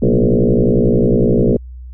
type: tone with frequency modulation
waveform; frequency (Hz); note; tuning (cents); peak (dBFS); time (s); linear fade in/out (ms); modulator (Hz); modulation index
sine; 113.8; A#2; -41; -9; 0.02-1.57; 5; 59.7; 6.6
effects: added 62 Hz sine -29 dBFS peak until 1.93 s